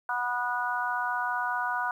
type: harmonic tone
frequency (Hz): 244.8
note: B3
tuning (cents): -15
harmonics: 3 / 4 / 5 / 6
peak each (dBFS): -34 / -31 / -35 / -31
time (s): 0.09-1.91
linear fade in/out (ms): 2
effects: 10-bit